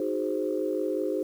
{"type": "chord", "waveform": "sine", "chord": "Ab dominant seventh", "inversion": "second", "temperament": "equal", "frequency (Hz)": [311.1, 370, 415.3, 523.3], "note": ["Eb4", "Gb4", "Ab4", "C5"], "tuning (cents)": [0, 0, 0, 0], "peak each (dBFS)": -31, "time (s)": [0, 1.23], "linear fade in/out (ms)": 2, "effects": ["tanh soft clip ceiling -15 dBFS", "9-bit"]}